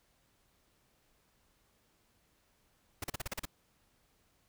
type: noise bursts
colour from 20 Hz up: pink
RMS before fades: -37 dBFS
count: 8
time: 3.02-3.454 s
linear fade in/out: 5 ms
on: 21 ms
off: 38 ms
effects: pink hiss -72 dBFS RMS until 4.48 s